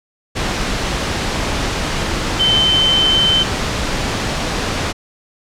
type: tone in noise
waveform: sine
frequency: 3078 Hz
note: G7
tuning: 32 cents flat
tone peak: -11 dBFS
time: 2.39-3.44 s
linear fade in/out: 20 ms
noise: pink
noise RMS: -19 dBFS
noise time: 0.35-4.93 s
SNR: +5 dB
effects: low-pass 6000 Hz 12 dB/octave